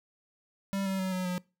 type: tone with pitch steps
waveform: square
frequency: 196 / 191.97 / 188.02 / 184.15 / 180.36 Hz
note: G3 / G3 / F#3 / F#3 / F#3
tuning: 0 / -36 / +28 / -8 / -44 cents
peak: -30 dBFS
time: 0.73-1.38 s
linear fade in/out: 0 ms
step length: 130 ms
effects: noise-tail reverb RT60 0.3 s tail -24 dB re dry